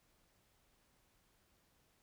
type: silence
effects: pink hiss -74 dBFS RMS until 2.02 s